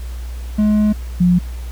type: tone pair in turn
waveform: triangle / sine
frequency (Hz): 211.4 / 177.77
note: G#3 / F3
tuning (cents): +31 / +31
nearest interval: minor third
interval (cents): 300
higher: first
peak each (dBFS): -9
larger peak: neither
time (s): 0.58-0.93 / 1.2-1.39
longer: first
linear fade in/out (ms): 10
effects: added 60 Hz sine -24 dBFS peak until 1.71 s + pink hiss -42 dBFS RMS until 1.71 s